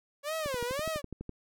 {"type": "tone with vibrato", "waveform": "sawtooth", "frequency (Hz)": 554.4, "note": "C#5", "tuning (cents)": 0, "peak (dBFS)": -28, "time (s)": [0.23, 1.02], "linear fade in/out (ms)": 50, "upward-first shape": "sine", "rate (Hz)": 1.9, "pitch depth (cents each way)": 260}
{"type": "click train", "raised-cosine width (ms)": 3, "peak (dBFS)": -26, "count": 11, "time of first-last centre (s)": [0.46, 1.293], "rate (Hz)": 12}
{"effects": []}